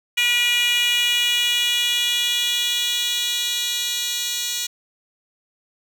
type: tone with high-pass filter sweep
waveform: 10% pulse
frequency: 482.6 Hz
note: B4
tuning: 40 cents flat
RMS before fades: -21 dBFS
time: 0.17-4.67 s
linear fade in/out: 10 ms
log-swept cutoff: 2600 to 4400 Hz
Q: 3.7
effects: none